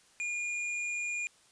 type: tone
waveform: square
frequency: 2425 Hz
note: D#7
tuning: 45 cents flat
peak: -33 dBFS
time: 0.2-1.27 s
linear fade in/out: 0 ms
effects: white hiss -63 dBFS RMS until 1.51 s + resampled to 22050 Hz